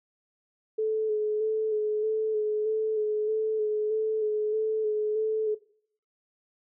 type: tone with vibrato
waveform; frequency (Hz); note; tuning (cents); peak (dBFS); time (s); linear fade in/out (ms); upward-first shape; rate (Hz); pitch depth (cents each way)
sine; 430.9; A4; -36; -24; 0.78-5.55; 10; square; 1.6; 21
effects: noise-tail reverb RT60 0.6 s tail -19 dB re dry